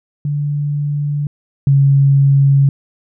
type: tone pair in turn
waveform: sine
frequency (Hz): 145.7 / 138.67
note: D3 / C#3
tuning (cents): -13 / +1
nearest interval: minor second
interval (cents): 86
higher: first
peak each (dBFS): -15 / -7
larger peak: second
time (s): 0.25-1.27 / 1.67-2.69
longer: neither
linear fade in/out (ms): 2
effects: none